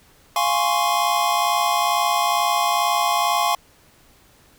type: chord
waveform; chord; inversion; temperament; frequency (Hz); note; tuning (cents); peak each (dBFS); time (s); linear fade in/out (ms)
square; Db major seventh; first; equal; 698.5 / 830.6 / 1046.5 / 1108.7; F5 / Ab5 / C6 / Db6; 0 / 0 / 0 / 0; -24; 0.36-3.55; 2
effects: pink hiss -54 dBFS RMS until 4.58 s